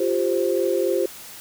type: chord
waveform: sine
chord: F suspended second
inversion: none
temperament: just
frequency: 349.2 / 392.9 / 523.8 Hz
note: F4 / G4 / C5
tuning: 0 / +4 / +2 cents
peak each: -23 dBFS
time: 0-1.06 s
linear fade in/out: 5 ms
effects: white hiss -40 dBFS RMS until 1.4 s